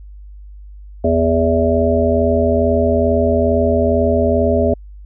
harmonic tone, 82.3 Hz, E2, 2 cents flat, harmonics 1 / 3 / 5 / 7 / 8, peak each -18 / -18 / -18 / -18 / -18 dBFS, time 1.04-4.74 s, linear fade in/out 5 ms, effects added 50 Hz sine -33 dBFS peak until 5.05 s

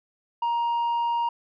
sine tone with tanh clipping, 940 Hz, A#5, 14 cents sharp, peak -23 dBFS, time 0.42-1.29 s, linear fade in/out 5 ms, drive 3 dB, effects none

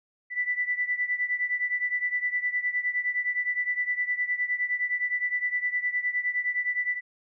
sine beating tone pair, 1975.5 / 1985.2 Hz, B6 / B6, 0 / +8 cents, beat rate 9.7 Hz, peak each -27 / -30 dBFS, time 0.3-7.01 s, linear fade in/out 50 ms, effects none

